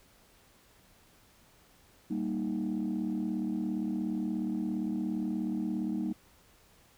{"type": "chord", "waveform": "sine", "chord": "Eb major", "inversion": "first", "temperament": "equal", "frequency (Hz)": [196, 233.1, 311.1], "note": ["G3", "Bb3", "Eb4"], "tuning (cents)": [0, 0, 0], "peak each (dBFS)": -33, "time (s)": [2.1, 6.13], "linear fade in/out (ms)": 10, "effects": ["tanh soft clip ceiling -25 dBFS", "pink hiss -62 dBFS RMS until 6.97 s"]}